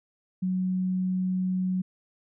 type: tone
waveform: sine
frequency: 185 Hz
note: F#3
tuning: in tune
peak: -24 dBFS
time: 0.42-1.82 s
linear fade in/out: 10 ms
effects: none